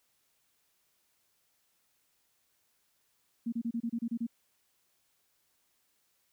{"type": "tone bursts", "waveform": "sine", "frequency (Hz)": 232.7, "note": "A#3", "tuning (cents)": -3, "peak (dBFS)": -30, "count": 9, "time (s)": [3.46, 4.268], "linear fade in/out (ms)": 10, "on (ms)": 64, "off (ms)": 29, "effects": ["white hiss -74 dBFS RMS until 6.32 s"]}